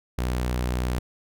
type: tone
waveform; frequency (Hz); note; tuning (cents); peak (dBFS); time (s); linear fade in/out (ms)
sawtooth; 61.74; B1; 0; -20; 0.18-0.99; 5
effects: none